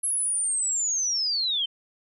sine linear sweep, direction down, 10920 to 3050 Hz, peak -23 dBFS, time 0.03-1.66 s, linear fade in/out 10 ms, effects none

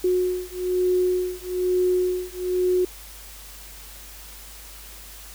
sine beating tone pair, 363.4 / 364.5 Hz, F#4 / F#4, -31 / -26 cents, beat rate 1.1 Hz, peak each -23 dBFS, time 0.04-2.85 s, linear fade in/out 5 ms, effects added 50 Hz sine -44 dBFS peak until 5.34 s + white hiss -43 dBFS RMS until 5.34 s

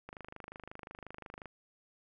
click train, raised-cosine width 0.5 ms, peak -30 dBFS, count 36, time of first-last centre 0.09-1.457 s, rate 25.6 Hz, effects none

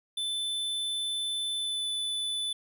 square tone with pitch glide, 3520 to 3492 Hz, A7 to A7, 0 to -14 cents, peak -30 dBFS, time 0.17-2.53 s, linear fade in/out 5 ms, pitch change -14 cents, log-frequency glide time 1.57-1.88 s, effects none

